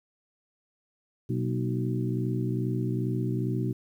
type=harmonic tone with a mistuned harmonic; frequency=62.4 Hz; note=B1; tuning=19 cents sharp; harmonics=2 / 3 / 4 / 5 / 6; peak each=-28 / -34 / -35 / -34 / -36 dBFS; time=1.29-3.73 s; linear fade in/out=10 ms; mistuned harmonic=4; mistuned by=-88 cents; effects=10-bit